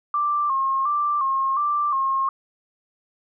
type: tone with vibrato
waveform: sine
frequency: 1125 Hz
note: C#6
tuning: 25 cents sharp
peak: -19 dBFS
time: 0.14-2.29 s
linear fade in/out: 2 ms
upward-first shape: square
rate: 1.4 Hz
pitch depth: 78 cents each way
effects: none